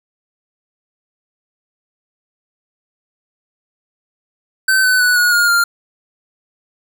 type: tone with pitch steps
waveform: square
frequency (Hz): 1537 / 1508 / 1479.5 / 1451.6 / 1424.2 / 1397.3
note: G6 / F#6 / F#6 / F#6 / F6 / F6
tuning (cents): -35 / +32 / -1 / -34 / +33 / 0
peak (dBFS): -11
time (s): 4.68-5.64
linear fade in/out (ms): 5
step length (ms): 160
effects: none